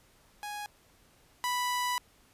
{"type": "tone pair in turn", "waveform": "sawtooth", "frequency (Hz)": [830, 987.5], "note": ["G#5", "B5"], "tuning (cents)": [-1, 0], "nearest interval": "minor third", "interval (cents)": 301, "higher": "second", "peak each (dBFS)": [-33, -25], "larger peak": "second", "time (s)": [[0.43, 0.66], [1.44, 1.98]], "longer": "second", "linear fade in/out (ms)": 0, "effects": ["pink hiss -63 dBFS RMS until 2.33 s", "resampled to 32000 Hz"]}